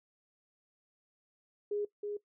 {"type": "tone with echo", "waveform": "sine", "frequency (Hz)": 413.1, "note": "G#4", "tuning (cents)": -9, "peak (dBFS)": -31, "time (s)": [1.71, 1.85], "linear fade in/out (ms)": 5, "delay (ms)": 320, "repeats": 1, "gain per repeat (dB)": -4, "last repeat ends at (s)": 2.17, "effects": ["noise-tail reverb RT60 0.1 s tail -18 dB re dry"]}